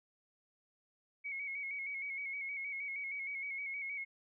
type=tone with vibrato; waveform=sine; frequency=2217 Hz; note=C#7; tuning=in tune; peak=-38 dBFS; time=1.24-4.05 s; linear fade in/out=20 ms; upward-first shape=square; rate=6.4 Hz; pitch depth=39 cents each way; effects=none